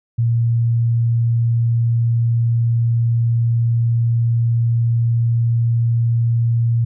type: tone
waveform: sine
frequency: 116.7 Hz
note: A#2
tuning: 2 cents sharp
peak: -13 dBFS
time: 0.18-6.85 s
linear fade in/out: 10 ms
effects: none